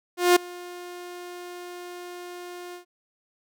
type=tone with ADSR envelope; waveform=sawtooth; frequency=354.8 Hz; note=F4; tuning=27 cents sharp; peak=-9 dBFS; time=0.17-2.85 s; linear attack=190 ms; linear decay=8 ms; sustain=-24 dB; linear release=110 ms; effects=none